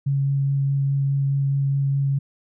sine tone with vibrato, 138.5 Hz, C#3, 1 cent flat, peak -18 dBFS, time 0.06-2.19 s, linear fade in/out 10 ms, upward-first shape sine, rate 4.8 Hz, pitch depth 8 cents each way, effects none

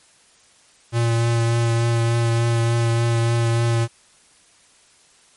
square tone with vibrato, 116.54 Hz, A#2, in tune, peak -17 dBFS, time 0.92-3.88 s, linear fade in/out 50 ms, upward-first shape triangle, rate 3.4 Hz, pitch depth 17 cents each way, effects white hiss -54 dBFS RMS until 5.36 s + MP3 48 kbps

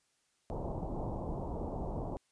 pink low-pass noise, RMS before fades -38 dBFS, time 0.5-2.17 s, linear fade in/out 0 ms, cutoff 940 Hz, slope 48 dB/octave, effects white hiss -75 dBFS RMS until 2.31 s + resampled to 22050 Hz

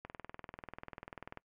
click train, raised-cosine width 0.5 ms, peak -29 dBFS, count 28, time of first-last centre 0.05-1.374 s, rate 20.4 Hz, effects noise-tail reverb RT60 0.1 s tail -24 dB re dry

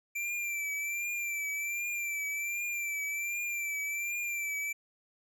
square tone with vibrato, 2349 Hz, D7, in tune, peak -33 dBFS, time 0.15-4.73 s, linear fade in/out 10 ms, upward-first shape triangle, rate 1.3 Hz, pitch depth 52 cents each way, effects none

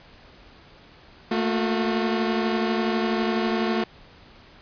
sawtooth tone cluster, 221.8 / 233.9 / 361.1 Hz, A3 / A#3 / F#4, +14 / +6 / -42 cents, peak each -20 / -29 / -22 dBFS, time 1.31-3.84 s, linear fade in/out 5 ms, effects pink hiss -50 dBFS RMS until 4.61 s + resampled to 11025 Hz

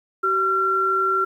sine tone pair together, 381.8 / 1366 Hz, G4 / F6, -46 / -39 cents, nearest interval octave + minor seventh, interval 2207 cents, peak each -25 / -18 dBFS, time 0.23-1.25 s, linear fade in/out 10 ms, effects 9-bit

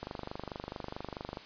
click train, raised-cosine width 1 ms, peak -24 dBFS, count 34, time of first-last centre 0.03-1.371 s, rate 24.6 Hz, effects white hiss -50 dBFS RMS until 1.45 s + resampled to 11025 Hz

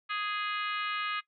harmonic tone, 415.3 Hz, G#4, in tune, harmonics 3 / 4 / 5 / 6 / 7 / 8 / 9 / 10, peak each -34 / -38 / -40 / -40 / -42 / -47 / -48 / -49 dBFS, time 0.09-1.21 s, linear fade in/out 20 ms, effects noise-tail reverb RT60 0.1 s tail -18 dB re dry

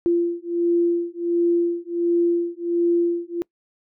sine beating tone pair, 343 / 344.4 Hz, F4 / F4, -31 / -24 cents, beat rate 1.4 Hz, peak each -21 dBFS, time 0.06-3.42 s, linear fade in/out 0 ms, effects noise-tail reverb RT60 0.1 s tail -25 dB re dry

